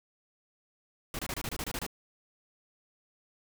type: noise bursts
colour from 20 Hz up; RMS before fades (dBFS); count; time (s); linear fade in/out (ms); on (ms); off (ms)
pink; -36; 10; 1.14-1.865; 2; 50; 25
effects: none